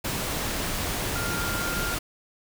sine tone in noise, 1400 Hz, F6, 4 cents sharp, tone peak -31 dBFS, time 1.15-1.95 s, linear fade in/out 10 ms, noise pink, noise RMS -29 dBFS, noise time 0.04-1.99 s, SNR -5 dB, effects none

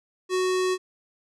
square tone with low-pass filter, 370 Hz, F#4, in tune, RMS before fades -24 dBFS, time 0.29-0.78 s, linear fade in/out 50 ms, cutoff 7800 Hz, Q 1.1, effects none

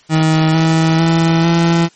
30% pulse tone with pitch steps, 158.3 / 161.44 / 164.64 / 167.91 Hz, D#3 / E3 / E3 / E3, +30 / -36 / -2 / +32 cents, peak -7 dBFS, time 0.09-1.89 s, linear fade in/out 50 ms, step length 450 ms, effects white hiss -49 dBFS RMS until 1.95 s + MP3 32 kbps

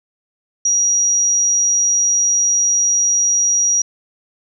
sine tone, 5750 Hz, F8, 50 cents sharp, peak -12 dBFS, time 0.65-3.82 s, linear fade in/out 5 ms, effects none

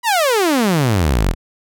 sawtooth exponential sweep, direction down, 1000 to 37.52 Hz, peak -9 dBFS, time 0.03-1.35 s, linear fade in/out 50 ms, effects none

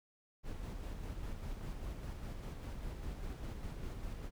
brown noise with tremolo, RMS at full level -42 dBFS, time 0.43-4.31 s, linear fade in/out 50 ms, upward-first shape square, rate 5 Hz, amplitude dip 30%, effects none

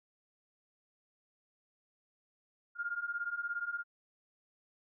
sine beating tone pair, 1400 / 1417 Hz, F6 / F6, +4 / +25 cents, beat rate 17 Hz, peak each -39 / -37 dBFS, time 2.75-3.84 s, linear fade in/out 50 ms, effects none

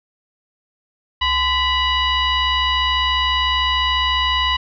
sine tone with frequency modulation, 1975.5 Hz, B6, in tune, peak -15 dBFS, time 1.21-4.57 s, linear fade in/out 10 ms, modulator 954 Hz, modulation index 1.7, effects none

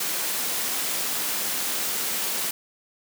white high-pass noise, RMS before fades -27 dBFS, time 0-2.51 s, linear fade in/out 5 ms, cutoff 160 Hz, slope 24 dB/octave, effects none

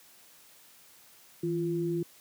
sine tone pair together, 162.66 / 343.8 Hz, E3 / F4, -23 / -27 cents, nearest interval octave + minor second, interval 1296 cents, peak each -32 / -29 dBFS, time 1.43-2.03 s, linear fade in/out 5 ms, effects white hiss -57 dBFS RMS until 2.2 s + high-pass 100 Hz 12 dB/octave

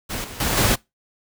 pink noise with level steps, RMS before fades -28 / -36 / -22 / -18 dBFS, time 0.09-0.76 s, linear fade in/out 20 ms, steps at 0.24 / 0.4 / 0.57 s, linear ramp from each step 2 ms, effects noise-tail reverb RT60 0.2 s tail -23 dB re dry

